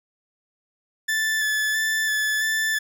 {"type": "tone with vibrato", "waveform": "40% pulse", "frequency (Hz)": 1744, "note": "A6", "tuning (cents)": -16, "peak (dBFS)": -20, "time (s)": [1.08, 2.79], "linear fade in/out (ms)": 10, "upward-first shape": "square", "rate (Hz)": 1.5, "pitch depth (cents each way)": 15, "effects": []}